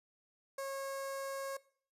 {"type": "tone with notch filter", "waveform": "sawtooth", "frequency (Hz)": 545, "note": "C#5", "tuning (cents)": -29, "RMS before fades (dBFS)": -40, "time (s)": [0.58, 1.57], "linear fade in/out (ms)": 5, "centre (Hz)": 3100, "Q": 0.95, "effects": ["noise-tail reverb RT60 0.5 s tail -20 dB re dry", "resampled to 32000 Hz"]}